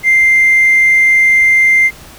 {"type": "tone with hard clipping", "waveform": "sine", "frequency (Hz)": 2092, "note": "C7", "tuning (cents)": -1, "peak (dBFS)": -6, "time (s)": [0.03, 1.91], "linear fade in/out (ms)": 50, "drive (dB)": 1, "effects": ["pink hiss -36 dBFS RMS until 2.18 s"]}